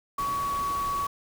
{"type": "tone in noise", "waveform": "sine", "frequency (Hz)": 1125, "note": "C#6", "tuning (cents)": 25, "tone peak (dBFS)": -26, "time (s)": [0.18, 1.07], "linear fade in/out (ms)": 5, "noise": "pink", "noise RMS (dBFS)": -39, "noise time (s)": [0.18, 1.07], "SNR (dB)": 10, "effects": []}